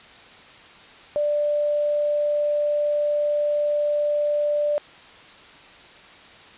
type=tone; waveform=sine; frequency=590 Hz; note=D5; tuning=8 cents sharp; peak=-19 dBFS; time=1.16-4.78 s; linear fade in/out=0 ms; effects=white hiss -46 dBFS RMS until 6.57 s + resampled to 8000 Hz